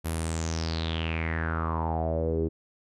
sawtooth tone with low-pass filter sweep, 81.3 Hz, E2, 23 cents flat, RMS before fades -29 dBFS, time 0.04-2.49 s, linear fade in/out 20 ms, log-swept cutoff 12000 to 360 Hz, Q 6.8, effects none

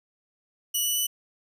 10% pulse tone with pitch steps, 2943 / 2960 / 2977 Hz, F#7 / F#7 / F#7, -10 / 0 / +10 cents, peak -16 dBFS, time 0.74-1.07 s, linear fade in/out 10 ms, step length 110 ms, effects none

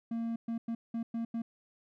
triangle tone bursts at uneven times, 230 Hz, A#3, 23 cents flat, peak -30 dBFS, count 6, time 0.11-0.36 / 0.48-0.58 / 0.68-0.75 / 0.94-1.03 / 1.14-1.25 / 1.34-1.42 s, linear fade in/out 5 ms, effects none

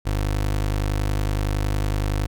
25% pulse tone, 50.8 Hz, G#1, 38 cents flat, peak -17 dBFS, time 0.05-2.27 s, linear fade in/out 20 ms, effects none

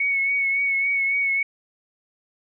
sine tone with vibrato, 2217 Hz, C#7, in tune, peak -19 dBFS, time 0-1.43 s, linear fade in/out 5 ms, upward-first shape triangle, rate 3.6 Hz, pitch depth 33 cents each way, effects none

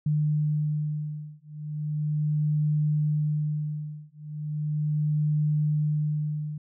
sine beating tone pair, 150.6 / 150.97 Hz, D3 / D3, +44 / +48 cents, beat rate 0.37 Hz, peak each -27 dBFS, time 0.06-6.58 s, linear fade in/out 5 ms, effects none

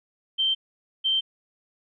sine tone pair in turn, 3128 / 3128 Hz, G7 / G7, -4 / -4 cents, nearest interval unison, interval 0 cents, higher neither, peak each -20 dBFS, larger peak neither, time 0.38-0.55 / 1.04-1.21 s, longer neither, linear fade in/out 20 ms, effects none

